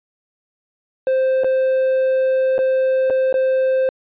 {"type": "tone with dropouts", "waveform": "triangle", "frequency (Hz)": 523.3, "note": "C5", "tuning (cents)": 0, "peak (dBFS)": -12, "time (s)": [1.07, 3.89], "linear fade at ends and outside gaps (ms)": 1, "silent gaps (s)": [[1.436, 1.444], [2.581, 2.589], [3.1, 3.105], [3.327, 3.341]], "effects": ["resampled to 8000 Hz"]}